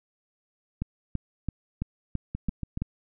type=two click trains; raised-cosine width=5 ms; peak=-16 / -19 dBFS; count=7 / 4; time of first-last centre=0.82-2.82 / 2.35-2.774 s; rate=3 / 7.07 Hz; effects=none